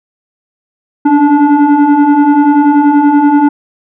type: tone with frequency modulation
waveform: sine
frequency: 293.7 Hz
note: D4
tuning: in tune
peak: -3 dBFS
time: 1.05-3.49 s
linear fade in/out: 10 ms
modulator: 577 Hz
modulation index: 0.98
effects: tanh soft clip ceiling 0 dBFS